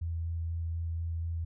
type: tone with vibrato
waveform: sine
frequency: 83.1 Hz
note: E2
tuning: 15 cents sharp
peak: -31 dBFS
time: 0.01-1.45 s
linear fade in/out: 10 ms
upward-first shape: square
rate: 4.1 Hz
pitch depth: 9 cents each way
effects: none